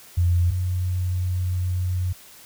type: tone pair in turn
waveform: sine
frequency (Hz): 87.31 / 90.75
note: F2 / F#2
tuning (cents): 0 / -33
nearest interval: minor second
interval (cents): 67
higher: second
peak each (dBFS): -16 / -21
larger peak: first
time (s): 0.17-0.51 / 0.51-2.13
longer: second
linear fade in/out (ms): 10
effects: white hiss -47 dBFS RMS until 2.45 s